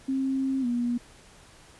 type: tone with pitch glide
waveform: sine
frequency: 267 to 240.6 Hz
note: C4 to B3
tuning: +35 to -45 cents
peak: -24 dBFS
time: 0.08-0.98 s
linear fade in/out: 10 ms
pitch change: -180 cents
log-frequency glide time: 0.61-0.66 s
effects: pink hiss -53 dBFS RMS until 1.79 s + resampled to 24000 Hz